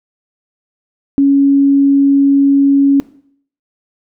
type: tone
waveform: sine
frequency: 278.1 Hz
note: C#4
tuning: 6 cents sharp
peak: -6 dBFS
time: 1.18-3 s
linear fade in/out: 0 ms
effects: noise-tail reverb RT60 0.6 s tail -19 dB re dry